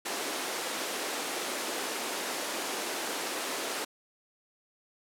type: high-pass noise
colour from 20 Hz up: pink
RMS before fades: -34 dBFS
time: 0.05-3.85 s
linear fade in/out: 10 ms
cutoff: 290 Hz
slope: 24 dB/octave
effects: low-pass 12000 Hz 12 dB/octave